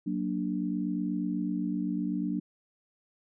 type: chord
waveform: sine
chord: Gb augmented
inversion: none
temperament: equal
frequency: 185 / 233.1 / 293.7 Hz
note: Gb3 / Bb3 / D4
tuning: 0 / 0 / 0 cents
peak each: -32 / -34 / -32 dBFS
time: 0.06-2.4 s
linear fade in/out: 10 ms
effects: none